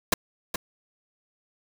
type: noise with echo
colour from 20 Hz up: pink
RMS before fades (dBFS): -20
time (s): 0.12-0.14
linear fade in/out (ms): 5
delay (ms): 420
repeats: 1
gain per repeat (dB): -8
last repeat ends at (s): 0.56
effects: none